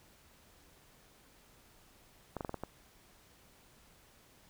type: clicks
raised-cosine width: 1 ms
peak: -24 dBFS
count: 6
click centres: 2.367 / 2.408 / 2.448 / 2.494 / 2.543 / 2.636 s
effects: pink hiss -63 dBFS RMS until 4.49 s